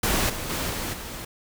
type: noise with level steps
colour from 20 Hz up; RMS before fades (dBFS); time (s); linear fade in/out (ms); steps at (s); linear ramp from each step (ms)
pink; -23 / -32 / -28 / -30 / -36; 0.03-1.25; 5; 0.29 / 0.49 / 0.69 / 0.93; 10
effects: none